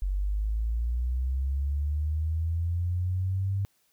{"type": "linear sweep", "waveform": "sine", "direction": "up", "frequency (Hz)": [46.25, 99.3], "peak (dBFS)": -25, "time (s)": [0.02, 3.65], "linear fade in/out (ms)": 0, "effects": ["white hiss -69 dBFS RMS until 3.92 s"]}